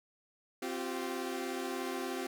sawtooth chord, C suspended fourth, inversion none, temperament equal with one note detuned, 261.6 / 349.2 / 385.9 Hz, C4 / F4 / G4, 0 / 0 / -27 cents, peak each -36 / -36 / -36 dBFS, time 0.62-2.27 s, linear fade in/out 5 ms, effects none

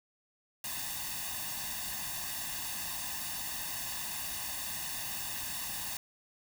white noise with comb filter, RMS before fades -38 dBFS, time 0.64-5.97 s, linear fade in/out 2 ms, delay 1.1 ms, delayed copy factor +0.85, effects none

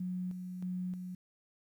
sine tone with tremolo, 182 Hz, F#3, 28 cents flat, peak -34 dBFS, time 0-1.15 s, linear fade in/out 5 ms, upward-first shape square, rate 1.6 Hz, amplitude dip 45%, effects 11-bit

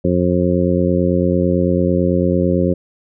harmonic tone, 89 Hz, F2, 33 cents sharp, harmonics 1 / 2 / 3 / 4 / 5 / 6, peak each -21 / -17 / -20 / -20 / -23 / -20 dBFS, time 0.04-2.74 s, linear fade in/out 10 ms, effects none

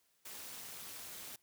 white noise with amplitude modulation, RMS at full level -45 dBFS, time 0.25-1.36 s, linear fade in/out 5 ms, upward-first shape sine, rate 215 Hz, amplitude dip 70%, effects white hiss -75 dBFS RMS until 1.42 s + high-pass 60 Hz 12 dB/octave

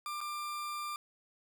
40% pulse tone with dropouts, 1190 Hz, D6, 22 cents sharp, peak -36 dBFS, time 0.06-0.96 s, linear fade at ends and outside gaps 1 ms, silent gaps 0.206-0.212 s, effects none

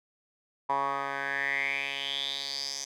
10% pulse tone with band-pass filter sweep, 138.59 Hz, C#3, in tune, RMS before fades -32 dBFS, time 0.69-2.85 s, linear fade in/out 10 ms, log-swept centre 980 to 5900 Hz, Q 6.8, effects none

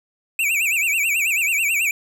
square tone with vibrato, 2500 Hz, D#7, 8 cents sharp, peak -18 dBFS, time 0.39-1.91 s, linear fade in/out 2 ms, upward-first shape sine, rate 9.2 Hz, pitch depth 180 cents each way, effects none

